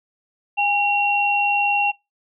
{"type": "tone pair together", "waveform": "sine", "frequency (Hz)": [815, 2741], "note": ["G#5", "F7"], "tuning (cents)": [-33, -33], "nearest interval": "octave + major sixth", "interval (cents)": 2100, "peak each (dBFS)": -19, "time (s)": [0.57, 1.92], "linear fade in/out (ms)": 20, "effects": ["noise-tail reverb RT60 0.2 s tail -21 dB re dry"]}